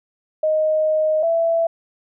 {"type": "tone pair in turn", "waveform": "sine", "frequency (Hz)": [622.3, 664.8], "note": ["D#5", "E5"], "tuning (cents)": [0, 15], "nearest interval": "minor second", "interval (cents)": 115, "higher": "second", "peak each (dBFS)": -15, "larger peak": "neither", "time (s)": [[0.43, 1.23], [1.23, 1.67]], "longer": "first", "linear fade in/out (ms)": 5, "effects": []}